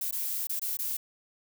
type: noise with dropouts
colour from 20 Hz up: violet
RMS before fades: -32 dBFS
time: 0.01-0.97 s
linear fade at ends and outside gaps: 5 ms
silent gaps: 0.111-0.125 / 0.471-0.494 / 0.595-0.616 / 0.771-0.789 s
effects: none